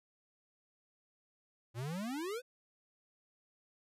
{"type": "exponential sweep", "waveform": "square", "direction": "up", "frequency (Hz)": [110, 523.3], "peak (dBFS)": -38, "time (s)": [1.74, 2.42], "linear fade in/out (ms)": 50, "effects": ["resampled to 32000 Hz"]}